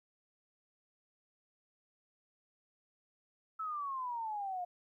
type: exponential sweep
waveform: sine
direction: down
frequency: 1318.5 to 702 Hz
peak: -36 dBFS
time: 3.59-4.65 s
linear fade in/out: 10 ms
effects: 13-bit